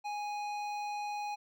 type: tone with hard clipping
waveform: triangle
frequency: 829 Hz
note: G#5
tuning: 3 cents flat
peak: -37 dBFS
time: 0.04-1.36 s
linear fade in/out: 20 ms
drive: 16 dB
effects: none